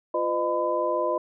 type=tone cluster; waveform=sine; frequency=348.7 / 507 / 613 / 1007 Hz; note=F4 / B4 / D#5 / B5; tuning=-3 / +45 / -26 / +33 cents; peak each=-30 / -29 / -26 / -28 dBFS; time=0.14-1.18 s; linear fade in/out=5 ms; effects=none